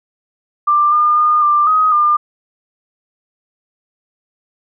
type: tone with pitch steps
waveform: sine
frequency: 1185 / 1209 / 1218 / 1187 / 1258 / 1201 Hz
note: D6 / D6 / D#6 / D6 / D#6 / D6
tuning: +15 / +50 / -37 / +18 / +19 / +38 cents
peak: -9 dBFS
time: 0.67-2.17 s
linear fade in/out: 10 ms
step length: 250 ms
effects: none